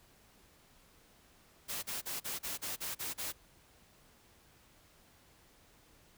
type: noise bursts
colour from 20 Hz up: white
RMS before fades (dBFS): -39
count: 9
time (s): 1.68-3.326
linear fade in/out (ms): 20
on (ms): 150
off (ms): 37
effects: pink hiss -64 dBFS RMS until 6.17 s